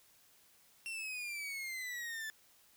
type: exponential sweep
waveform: 40% pulse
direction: down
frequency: 2734 to 1741 Hz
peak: -39 dBFS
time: 0.86-2.3 s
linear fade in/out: 0 ms
effects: white hiss -66 dBFS RMS until 2.76 s